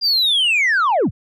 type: linear sweep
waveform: sine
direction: down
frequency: 4854 to 49.14 Hz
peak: -11 dBFS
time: 0.01-1.11 s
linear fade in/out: 50 ms
effects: tanh soft clip ceiling -12 dBFS